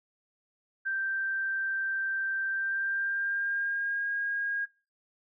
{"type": "tone with pitch glide", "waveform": "sine", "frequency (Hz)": [1568, 1629.9], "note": ["G6", "G#6"], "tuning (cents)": [0, -33], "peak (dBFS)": -28, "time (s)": [0.85, 4.66], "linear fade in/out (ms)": 20, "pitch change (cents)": 67, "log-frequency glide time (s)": [2.47, 4.09], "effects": ["noise-tail reverb RT60 0.3 s tail -17 dB re dry"]}